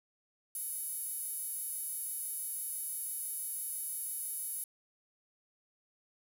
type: tone with high-pass filter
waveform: sawtooth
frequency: 749 Hz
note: F#5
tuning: 21 cents sharp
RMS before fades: -39 dBFS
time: 0.55-4.64 s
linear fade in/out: 2 ms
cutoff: 11000 Hz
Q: 5.6
effects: none